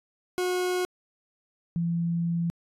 40% pulse / sine tone pair in turn, 362.9 / 169.45 Hz, F#4 / E3, -34 / +48 cents, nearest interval octave + minor second, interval 1318 cents, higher first, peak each -24 dBFS, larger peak neither, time 0.38-0.85 / 1.76-2.5 s, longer second, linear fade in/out 0 ms, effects resampled to 32000 Hz

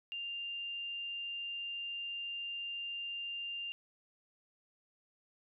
sine tone, 2794 Hz, F7, in tune, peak -38 dBFS, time 0.12-3.72 s, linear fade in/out 0 ms, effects none

